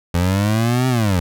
25% pulse linear two-way sweep, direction up then down, 84.3 to 130.81 to 84.3 Hz, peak -11 dBFS, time 0.14-1.2 s, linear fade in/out 5 ms, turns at 0.88 s, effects none

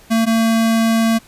square tone pair in turn, 226 / 226 Hz, A3 / A3, +47 / +47 cents, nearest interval unison, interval 0 cents, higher neither, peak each -13 dBFS, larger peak neither, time 0.1-0.26 / 0.26-1.19 s, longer second, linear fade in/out 20 ms, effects pink hiss -46 dBFS RMS until 1.27 s + resampled to 32000 Hz

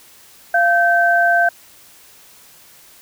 sine tone pair together, 692 / 1550 Hz, F5 / G6, -16 / -20 cents, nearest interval octave + major second, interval 1396 cents, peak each -14 dBFS, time 0.54-1.49 s, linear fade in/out 5 ms, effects white hiss -46 dBFS RMS until 3.01 s

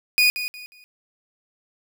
30% pulse tone with echo, 2470 Hz, D#7, 13 cents flat, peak -12 dBFS, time 0.18-0.3 s, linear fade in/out 0 ms, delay 180 ms, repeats 3, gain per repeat -11 dB, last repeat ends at 0.84 s, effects none

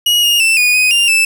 40% pulse tone with pitch steps, 2897 / 2847 / 2666 / 2463 / 2500 / 2796 / 2637 Hz, F#7 / F7 / E7 / D#7 / D#7 / F7 / E7, -37 / +33 / +19 / -18 / +8 / +1 / 0 cents, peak -8 dBFS, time 0.06-1.25 s, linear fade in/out 5 ms, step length 170 ms, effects none

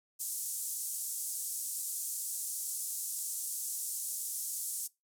pink band-pass noise, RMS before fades -38 dBFS, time 0.19-4.88 s, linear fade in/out 20 ms, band 7300 to 13000 Hz, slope 24 dB/octave, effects noise-tail reverb RT60 0.2 s tail -21 dB re dry

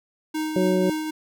square tone with tremolo, 311.1 Hz, D#4, in tune, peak -24 dBFS, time 0.34-1.11 s, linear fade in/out 10 ms, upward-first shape triangle, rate 3.9 Hz, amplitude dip 40%
harmonic tone, 185 Hz, F#3, in tune, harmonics 1 / 2 / 3, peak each -22 / -22 / -25 dBFS, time 0.56-0.9 s, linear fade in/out 2 ms
effects none

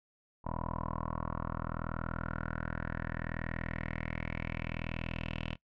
10% pulse tone with low-pass filter sweep, 40.67 Hz, E1, 23 cents flat, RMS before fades -38 dBFS, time 0.44-5.56 s, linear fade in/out 20 ms, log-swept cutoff 950 to 2900 Hz, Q 5.3, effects noise-tail reverb RT60 0.1 s tail -20 dB re dry

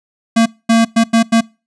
square tone bursts at uneven times, 227.8 Hz, A#3, 40 cents flat, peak -8 dBFS, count 5, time 0.36-0.46 / 0.69-0.85 / 0.96-1.04 / 1.13-1.23 / 1.32-1.41 s, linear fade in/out 10 ms, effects noise-tail reverb RT60 0.3 s tail -24 dB re dry + resampled to 22050 Hz

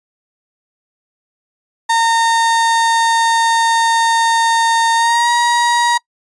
35% pulse tone with pitch glide, 916 to 952.7 Hz, A#5 to A#5, -31 to +37 cents, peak -9 dBFS, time 1.89-5.98 s, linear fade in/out 10 ms, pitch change +68 cents, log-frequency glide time 4.95-5.29 s, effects noise-tail reverb RT60 0.1 s tail -25 dB re dry + resampled to 22050 Hz

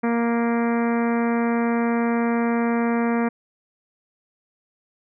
harmonic tone with a mistuned harmonic, 233.9 Hz, A#3, 6 cents sharp, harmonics 1 / 2 / 3 / 4 / 5 / 6 / 7 / 8 / 9 / 10, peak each -20 / -26 / -30 / -32 / -34 / -36 / -37 / -38 / -39 / -40 dBFS, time 0.03-3.29 s, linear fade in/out 10 ms, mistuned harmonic 9, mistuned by -17 cents, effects none

